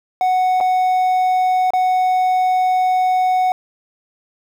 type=tone with dropouts; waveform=triangle; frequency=740 Hz; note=F#5; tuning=in tune; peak=-11 dBFS; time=0.21-3.52 s; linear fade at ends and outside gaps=1 ms; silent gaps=0.603-0.609 / 1.705-1.735 s; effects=8-bit